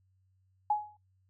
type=tone with exponential decay; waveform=sine; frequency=840 Hz; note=G#5; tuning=19 cents sharp; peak=-22 dBFS; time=0.7-0.97 s; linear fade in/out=5 ms; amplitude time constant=58 ms; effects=noise-tail reverb RT60 0.2 s tail -25 dB re dry + added 94 Hz sine -67 dBFS peak until 1.29 s